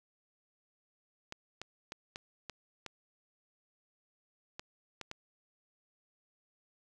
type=clicks; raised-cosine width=0.2 ms; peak=-24 dBFS; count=9; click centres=1.324 / 1.616 / 1.921 / 2.159 / 2.497 / 2.863 / 4.595 / 5.013 / 5.114 s; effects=none